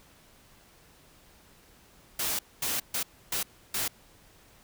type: noise bursts at uneven times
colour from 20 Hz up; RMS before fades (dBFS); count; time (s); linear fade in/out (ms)
white; -30; 5; 2.19-2.39 / 2.62-2.8 / 2.94-3.03 / 3.32-3.43 / 3.74-3.88; 5
effects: pink hiss -58 dBFS RMS until 4.63 s